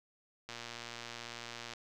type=click train; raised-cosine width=0.2 ms; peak=-26 dBFS; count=148; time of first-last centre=0.49-1.736 s; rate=118 Hz; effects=none